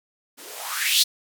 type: noise with band-pass filter sweep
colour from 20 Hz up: violet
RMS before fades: -24 dBFS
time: 0.37-1.04 s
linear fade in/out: 20 ms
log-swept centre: 250 to 4500 Hz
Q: 4.3
effects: none